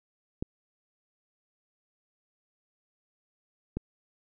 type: clicks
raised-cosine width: 3 ms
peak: -18 dBFS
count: 2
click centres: 0.425 / 3.77 s
effects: none